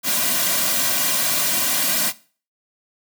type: noise with comb filter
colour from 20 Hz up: white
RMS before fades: -20 dBFS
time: 0.03-2.13 s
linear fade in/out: 50 ms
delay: 2.3 ms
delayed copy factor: -0.75
effects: noise-tail reverb RT60 0.4 s tail -19 dB re dry + high-pass 150 Hz 12 dB/octave